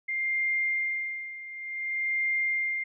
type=tone with tremolo; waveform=sine; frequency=2107 Hz; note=C7; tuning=12 cents sharp; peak=-24 dBFS; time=0.08-2.84 s; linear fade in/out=10 ms; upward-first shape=sine; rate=0.55 Hz; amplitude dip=80%; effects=none